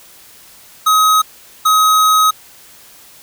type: tone bursts at uneven times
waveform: square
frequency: 1267 Hz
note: D#6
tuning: 31 cents sharp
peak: -9 dBFS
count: 2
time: 0.86-1.22 / 1.65-2.31 s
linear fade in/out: 10 ms
effects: white hiss -42 dBFS RMS until 3.22 s